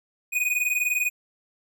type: tone pair together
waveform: square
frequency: 2469 / 2489 Hz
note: D#7 / D#7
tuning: -14 / 0 cents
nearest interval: unison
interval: 14 cents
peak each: -26 dBFS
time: 0.32-1.1 s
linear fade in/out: 20 ms
effects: none